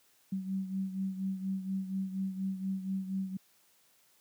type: beating tone pair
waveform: sine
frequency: 190.5 / 194.7 Hz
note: G3 / G3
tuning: -49 / -12 cents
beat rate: 4.2 Hz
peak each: -33 / -39 dBFS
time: 0.32-3.37 s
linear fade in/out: 5 ms
effects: white hiss -67 dBFS RMS until 4.2 s + high-pass 100 Hz 12 dB/octave